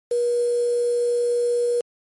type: tone with quantisation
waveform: sine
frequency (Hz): 481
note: B4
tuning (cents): -46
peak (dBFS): -18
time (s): 0.11-1.81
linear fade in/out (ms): 5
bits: 6
effects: MP3 48 kbps